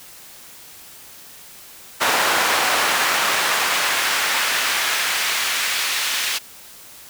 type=noise with high-pass filter sweep; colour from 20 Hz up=brown; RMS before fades=-20 dBFS; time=2-6.39 s; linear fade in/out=20 ms; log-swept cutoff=970 to 2600 Hz; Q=0.87; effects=white hiss -42 dBFS RMS until 7.09 s